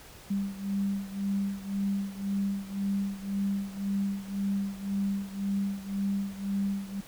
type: beating tone pair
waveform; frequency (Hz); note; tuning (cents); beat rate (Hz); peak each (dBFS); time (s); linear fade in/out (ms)
sine; 197.3 / 199.2; G3 / G3; +11 / +28; 1.9; -30 / -33; 0.3-7.01; 10
effects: pink hiss -50 dBFS RMS until 7.07 s